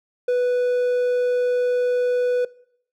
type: tone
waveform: triangle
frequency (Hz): 493.9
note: B4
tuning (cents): 0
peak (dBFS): -15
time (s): 0.28-2.45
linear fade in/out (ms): 5
effects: noise-tail reverb RT60 0.7 s tail -22 dB re dry